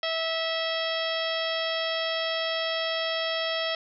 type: harmonic tone with a mistuned harmonic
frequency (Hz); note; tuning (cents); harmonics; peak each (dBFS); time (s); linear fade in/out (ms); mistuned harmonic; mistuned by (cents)
652; E5; -19; 1 / 2 / 3 / 4 / 5 / 6 / 7 / 8; -30 / -36 / -34 / -38 / -32 / -38 / -41 / -37; 0.03-3.75; 2; 8; +21
effects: none